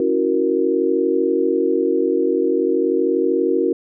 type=chord; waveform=sine; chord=F# dominant seventh; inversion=second; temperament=equal; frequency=277.2 / 329.6 / 370 / 466.2 Hz; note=C#4 / E4 / F#4 / A#4; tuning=0 / 0 / 0 / 0 cents; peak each=-23 / -21 / -19 / -20 dBFS; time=0-3.73 s; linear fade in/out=2 ms; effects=none